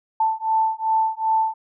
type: beating tone pair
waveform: sine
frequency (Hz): 883 / 885.6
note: A5 / A5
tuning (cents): +6 / +11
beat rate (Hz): 2.6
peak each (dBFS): -21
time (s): 0.2-1.54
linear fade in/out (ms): 5
effects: none